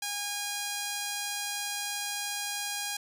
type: tone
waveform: 5% pulse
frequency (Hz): 817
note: G#5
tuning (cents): -29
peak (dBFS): -20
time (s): 0.02-2.97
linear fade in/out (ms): 5
effects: none